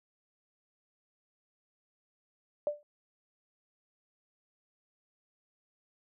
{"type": "tone with exponential decay", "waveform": "sine", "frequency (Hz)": 590, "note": "D5", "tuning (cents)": 8, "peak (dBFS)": -24, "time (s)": [2.67, 2.83], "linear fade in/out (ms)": 1, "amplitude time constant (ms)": 33, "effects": []}